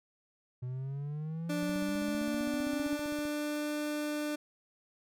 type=exponential sweep; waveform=triangle; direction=up; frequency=123.47 to 300 Hz; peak=-33 dBFS; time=0.62-3.08 s; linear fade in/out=10 ms
type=tone with pitch glide; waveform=30% pulse; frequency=293.7 to 298.1 Hz; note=D4 to D4; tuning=0 to +26 cents; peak=-30 dBFS; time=1.49-4.36 s; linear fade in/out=10 ms; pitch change=+26 cents; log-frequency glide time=2.45-3.79 s
type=click train; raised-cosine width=3 ms; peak=-36 dBFS; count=26; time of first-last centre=1.63-3.253 s; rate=15.4 Hz
effects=none